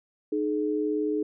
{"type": "tone pair together", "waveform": "sine", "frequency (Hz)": [306.2, 424.6], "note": ["D#4", "G#4"], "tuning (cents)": [-28, 38], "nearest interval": "tritone", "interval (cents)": 566, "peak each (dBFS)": -27, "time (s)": [0.32, 1.23], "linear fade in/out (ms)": 5, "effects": []}